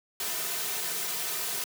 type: noise with comb filter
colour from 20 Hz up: white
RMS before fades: -32 dBFS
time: 0.2-1.64 s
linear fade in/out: 2 ms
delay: 3.6 ms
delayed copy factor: -0.7
effects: high-pass 200 Hz 12 dB/octave